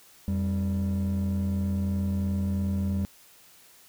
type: tone pair together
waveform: triangle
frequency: 87.31 / 196 Hz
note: F2 / G3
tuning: 0 / 0 cents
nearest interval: octave + major second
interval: 1400 cents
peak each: -24 / -24 dBFS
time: 0.28-3.05 s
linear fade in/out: 0 ms
effects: tanh soft clip ceiling -20 dBFS + white hiss -55 dBFS RMS until 3.88 s